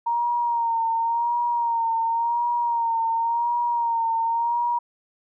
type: tone with vibrato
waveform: sine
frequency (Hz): 932.3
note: A#5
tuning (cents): 0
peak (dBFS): -20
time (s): 0.06-4.79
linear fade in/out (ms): 10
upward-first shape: sine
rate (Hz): 0.92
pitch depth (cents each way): 43
effects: none